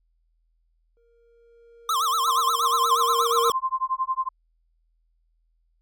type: tone with exponential growth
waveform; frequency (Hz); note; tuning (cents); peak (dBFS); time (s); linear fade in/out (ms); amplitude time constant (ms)
triangle; 467.2; A#4; +4; -19; 0.97-3.5; 0; 550
type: tone with vibrato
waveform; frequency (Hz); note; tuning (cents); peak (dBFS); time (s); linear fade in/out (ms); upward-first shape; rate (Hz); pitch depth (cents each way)
square; 1174.7; D6; 0; -21; 1.89-3.52; 2; sine; 8.4; 220
type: tone with tremolo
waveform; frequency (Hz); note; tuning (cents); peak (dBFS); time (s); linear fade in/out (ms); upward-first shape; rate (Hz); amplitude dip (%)
sine; 1046.5; C6; 0; -19; 2.27-4.29; 10; sine; 11; 100
effects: added 41 Hz sine -64 dBFS peak until 5.81 s + MP3 96 kbps